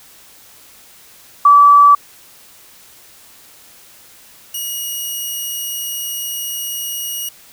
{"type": "tone pair in turn", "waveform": ["sine", "5% pulse"], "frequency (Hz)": [1153, 2894], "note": ["D6", "F#7"], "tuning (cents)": [-32, -39], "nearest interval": "octave + major third", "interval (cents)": 1593, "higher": "second", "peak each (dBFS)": [-4, -13], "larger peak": "first", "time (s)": [[1.45, 1.95], [4.54, 7.29]], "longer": "second", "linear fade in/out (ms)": 5, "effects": ["white hiss -44 dBFS RMS until 7.52 s"]}